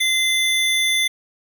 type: tone pair together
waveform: square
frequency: 2065 / 3514 Hz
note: C7 / A7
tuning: -23 / -3 cents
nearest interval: major sixth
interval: 920 cents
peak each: -20 dBFS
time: 0-1.08 s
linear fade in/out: 10 ms
effects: none